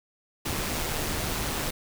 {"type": "noise with amplitude modulation", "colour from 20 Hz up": "pink", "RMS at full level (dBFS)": -28, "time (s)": [0.45, 1.71], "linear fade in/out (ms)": 10, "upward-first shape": "sine", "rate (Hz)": 155, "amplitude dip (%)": 40, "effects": []}